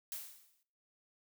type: noise with exponential decay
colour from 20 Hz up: blue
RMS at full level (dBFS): -40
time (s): 0.12-0.63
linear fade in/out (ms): 0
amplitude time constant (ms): 110
effects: noise-tail reverb RT60 0.5 s tail -18 dB re dry